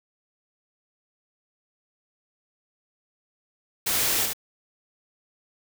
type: noise with echo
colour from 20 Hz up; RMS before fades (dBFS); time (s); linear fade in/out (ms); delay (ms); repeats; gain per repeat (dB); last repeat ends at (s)
white; -25; 3.86-4.26; 10; 74; 1; -4; 4.334
effects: none